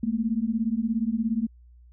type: beating tone pair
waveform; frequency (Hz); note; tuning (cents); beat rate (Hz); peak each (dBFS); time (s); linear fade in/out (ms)
sine; 216.7 / 233.7; A3 / A#3; -26 / +5; 17; -26; 0.03-1.47; 5
effects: added 60 Hz sine -49 dBFS peak until 1.92 s